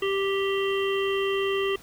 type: harmonic tone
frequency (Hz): 392.2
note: G4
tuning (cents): +1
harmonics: 1 / 3 / 5 / 7 / 8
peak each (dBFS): -24 / -33 / -35 / -34 / -35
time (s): 0.02-1.76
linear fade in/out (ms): 5
effects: pink hiss -50 dBFS RMS until 1.82 s